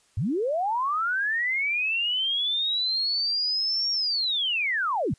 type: linear two-way sweep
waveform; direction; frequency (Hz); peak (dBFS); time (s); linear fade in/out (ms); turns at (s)
sine; up then down; 78.5 to 5588 to 78.5; -23; 0.17-5.14; 5; 3.91
effects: white hiss -63 dBFS RMS until 5.18 s + resampled to 22050 Hz